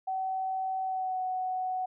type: tone with pitch glide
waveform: sine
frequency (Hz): 759 to 743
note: F#5 to F#5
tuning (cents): +44 to +7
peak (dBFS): -29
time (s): 0.07-1.86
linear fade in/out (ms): 10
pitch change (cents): -37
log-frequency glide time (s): 0.83-1.21
effects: none